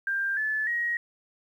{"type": "tone with pitch steps", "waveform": "sine", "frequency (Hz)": [1590, 1733.9, 1890.8], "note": ["G6", "A6", "A#6"], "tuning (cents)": [24, -26, 24], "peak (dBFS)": -25, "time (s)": [0.07, 0.97], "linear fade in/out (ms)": 2, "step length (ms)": 300, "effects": ["10-bit"]}